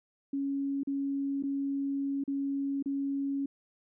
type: tone with dropouts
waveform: sine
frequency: 277.2 Hz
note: C#4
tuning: in tune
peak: -29 dBFS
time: 0.33-3.46 s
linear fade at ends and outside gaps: 5 ms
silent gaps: 0.834-0.872 / 1.426-1.435 / 2.239-2.277 / 2.826-2.858 s
effects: none